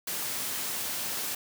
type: high-pass noise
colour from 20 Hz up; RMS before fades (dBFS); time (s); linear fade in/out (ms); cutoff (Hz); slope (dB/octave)
white; -33; 0.07-1.35; 5; 100; 12
effects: none